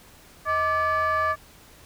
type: tone with frequency modulation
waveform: sine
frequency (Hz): 1174.7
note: D6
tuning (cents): 0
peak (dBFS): -19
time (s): 0.45-1.36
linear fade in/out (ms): 50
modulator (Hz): 545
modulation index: 0.91
effects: tanh soft clip ceiling -18 dBFS + pink hiss -51 dBFS RMS until 1.85 s